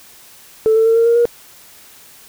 sine tone with pitch steps, 440 / 446.7 / 453.4 / 460.3 / 467.2 / 474.3 Hz, A4 / A4 / A#4 / A#4 / A#4 / A#4, 0 / +26 / -48 / -22 / +4 / +30 cents, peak -8 dBFS, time 0.66-1.254 s, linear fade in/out 0 ms, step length 99 ms, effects tanh soft clip ceiling -5 dBFS + white hiss -43 dBFS RMS until 2.28 s

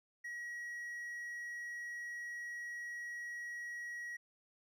triangle tone, 1910 Hz, A#6, 42 cents sharp, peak -40 dBFS, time 0.24-4.17 s, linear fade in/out 10 ms, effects none

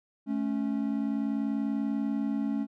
triangle tone pair together, 216.8 / 277.2 Hz, A3 / C#4, -25 / 0 cents, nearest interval major third, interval 425 cents, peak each -28 dBFS, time 0.26-2.67 s, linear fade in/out 50 ms, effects none

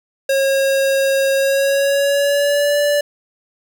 square tone with pitch glide, 543 to 582 Hz, C#5 to D5, -36 to -16 cents, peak -14 dBFS, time 0.29-3.01 s, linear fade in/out 5 ms, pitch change +120 cents, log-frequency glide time 1.36-2.78 s, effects 8-bit

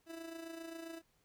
30% pulse tone with amplitude modulation, 329.6 Hz, E4, in tune, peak -40 dBFS, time 0.06-1.02 s, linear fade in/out 50 ms, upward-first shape sine, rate 27.5 Hz, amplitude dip 55%, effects pink hiss -75 dBFS RMS until 1.24 s

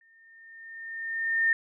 sine tone with exponential growth, 1818 Hz, A#6, 44 cents flat, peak -19 dBFS, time 0.01-1.53 s, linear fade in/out 2 ms, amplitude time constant 330 ms, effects none

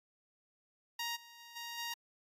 10% pulse tone with level steps, 938 Hz, A#5, 11 cents sharp, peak -28 / -46 / -44 / -34 / -30 dBFS, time 0.99-1.94 s, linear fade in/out 5 ms, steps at 1.15 / 1.38 / 1.55 / 1.77 s, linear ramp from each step 20 ms, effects AAC 48 kbps

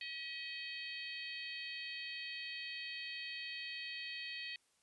harmonic tone with a mistuned harmonic, 633 Hz, D#5, 30 cents sharp, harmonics 3 / 4 / 5 / 6 / 7, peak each -48 / -47 / -49 / -54 / -49 dBFS, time 0.01-4.56 s, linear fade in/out 2 ms, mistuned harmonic 3, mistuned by +27 cents, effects white hiss -75 dBFS RMS until 4.82 s + resampled to 24000 Hz

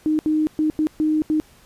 sine tone bursts at uneven times, 309 Hz, D#4, 12 cents flat, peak -16 dBFS, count 6, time 0.06-0.19 / 0.26-0.47 / 0.59-0.7 / 0.79-0.87 / 1-1.22 / 1.3-1.4 s, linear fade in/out 0 ms, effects pink hiss -52 dBFS RMS until 1.65 s + resampled to 32000 Hz

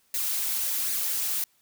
blue noise with flanger, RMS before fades -28 dBFS, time 0.14-1.44 s, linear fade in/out 2 ms, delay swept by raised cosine 0.45 to 5.85 ms, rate 1.3 Hz, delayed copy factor +0.5, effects white hiss -66 dBFS RMS until 1.61 s

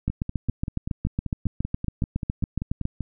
two click trains, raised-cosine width 5 ms, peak -12 / -16 dBFS, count 21 / 16, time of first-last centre 0.08-2.854 / 0.1-3.007 s, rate 7.21 / 5.16 Hz, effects none

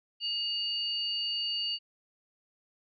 sine tone pair together, 2857 / 4551 Hz, F7 / C#8, +39 / +45 cents, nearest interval minor sixth, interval 806 cents, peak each -32 / -33 dBFS, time 0.2-1.79 s, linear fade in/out 50 ms, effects none

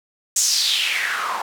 white noise with band-pass filter sweep, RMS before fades -21 dBFS, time 0.36-1.42 s, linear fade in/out 5 ms, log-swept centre 7300 to 860 Hz, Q 4.1, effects none

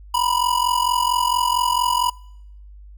square ring-modulated tone, 978 Hz, B5, 17 cents flat, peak -15 dBFS, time 0.14-2.1 s, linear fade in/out 2 ms, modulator 22.2 Hz, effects noise-tail reverb RT60 0.8 s tail -25 dB re dry + added 50 Hz sine -39 dBFS peak until 2.97 s

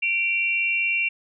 sine tone pair together, 2349 / 2745 Hz, D7 / F7, 0 / -31 cents, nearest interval minor third, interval 269 cents, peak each -23 dBFS, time 0.02-1.09 s, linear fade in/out 10 ms, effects none

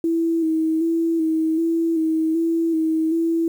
sine tone with vibrato, 325 Hz, E4, 24 cents flat, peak -17 dBFS, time 0.04-3.48 s, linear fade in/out 2 ms, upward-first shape square, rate 1.3 Hz, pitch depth 31 cents each way, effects 8-bit

